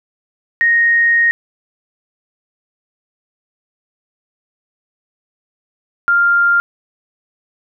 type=tone pair in turn; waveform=sine; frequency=1864.7 / 1396.9 Hz; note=A#6 / F6; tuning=0 / 0 cents; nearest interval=perfect fourth; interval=500 cents; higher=first; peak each=-9 dBFS; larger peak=neither; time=0.61-1.31 / 6.08-6.6 s; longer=first; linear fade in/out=0 ms; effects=none